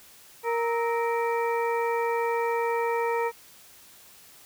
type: harmonic tone with a mistuned harmonic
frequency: 466.2 Hz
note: A#4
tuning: in tune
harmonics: 1 / 2 / 3 / 4 / 5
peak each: -26 / -28 / -37 / -37 / -37 dBFS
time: 0.43-3.32 s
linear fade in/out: 50 ms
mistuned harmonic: 3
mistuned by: -130 cents
effects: white hiss -52 dBFS RMS until 4.45 s